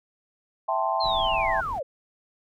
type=chord; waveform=sine; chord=A minor seventh; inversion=second; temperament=equal; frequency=659.3 / 784 / 880 / 1046.5 Hz; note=E5 / G5 / A5 / C6; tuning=0 / 0 / 0 / 0 cents; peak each=-28 dBFS; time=0.68-1.61 s; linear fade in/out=10 ms
type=linear sweep; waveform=sine; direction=down; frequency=4254 to 487.7 Hz; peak=-27 dBFS; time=1-1.83 s; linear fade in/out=10 ms
type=noise; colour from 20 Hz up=brown; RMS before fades=-37 dBFS; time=1.03-1.8 s; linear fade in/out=20 ms
effects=none